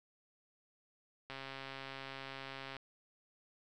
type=click train; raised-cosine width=0.3 ms; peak=-29 dBFS; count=199; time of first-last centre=1.3-2.767 s; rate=135 Hz; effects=none